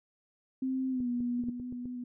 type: tone with pitch glide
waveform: sine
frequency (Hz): 261.6 to 242.7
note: C4 to B3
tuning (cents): 0 to -30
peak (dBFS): -29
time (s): 0.62-1.5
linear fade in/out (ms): 5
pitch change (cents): -130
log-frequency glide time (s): 0.9-1.08
type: clicks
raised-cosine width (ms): 3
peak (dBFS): -33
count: 7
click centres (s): 1.004 / 1.205 / 1.438 / 1.486 / 1.599 / 1.725 / 1.856
type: tone with vibrato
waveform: sine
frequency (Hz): 246.9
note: B3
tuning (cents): 0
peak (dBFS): -36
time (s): 1.39-2.04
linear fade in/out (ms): 5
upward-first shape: square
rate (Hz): 4.4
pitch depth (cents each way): 13
effects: none